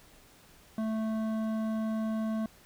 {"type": "tone with hard clipping", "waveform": "sine", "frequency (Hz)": 220, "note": "A3", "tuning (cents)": 0, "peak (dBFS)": -31, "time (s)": [0.78, 2.46], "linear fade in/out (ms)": 2, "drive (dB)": 11, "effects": ["pink hiss -58 dBFS RMS until 2.65 s"]}